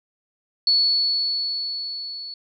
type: tone with level ramp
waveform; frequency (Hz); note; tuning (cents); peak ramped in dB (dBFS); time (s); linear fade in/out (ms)
sine; 4417; C#8; -7; -14 to -32; 0.67-2.34; 2
effects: none